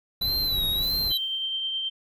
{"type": "tone with vibrato", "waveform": "square", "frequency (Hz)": 3961, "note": "B7", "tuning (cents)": 4, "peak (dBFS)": -24, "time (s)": [0.21, 1.18], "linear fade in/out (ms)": 10, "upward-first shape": "sine", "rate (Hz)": 1.6, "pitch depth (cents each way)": 84}
{"type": "noise", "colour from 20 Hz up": "brown", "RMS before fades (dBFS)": -34, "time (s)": [0.21, 1.12], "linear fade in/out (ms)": 2}
{"type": "noise with exponential decay", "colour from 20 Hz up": "blue", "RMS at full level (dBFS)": -42, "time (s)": [0.82, 1.79], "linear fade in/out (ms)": 5, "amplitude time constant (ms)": 210}
{"type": "tone with tremolo", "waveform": "sine", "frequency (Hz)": 3136, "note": "G7", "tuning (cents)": 0, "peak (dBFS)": -25, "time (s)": [1.1, 1.9], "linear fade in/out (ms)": 20, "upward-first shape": "triangle", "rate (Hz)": 9.4, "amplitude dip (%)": 30}
{"effects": []}